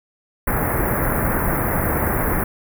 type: band-stop noise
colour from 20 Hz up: pink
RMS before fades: -20 dBFS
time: 0.47-2.44 s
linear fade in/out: 5 ms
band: 2000 to 11000 Hz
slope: 48 dB/octave
effects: none